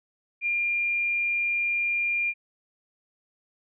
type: tone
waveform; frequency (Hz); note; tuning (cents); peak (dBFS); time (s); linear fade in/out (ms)
sine; 2400; D7; +37; -23; 0.41-2.34; 50
effects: none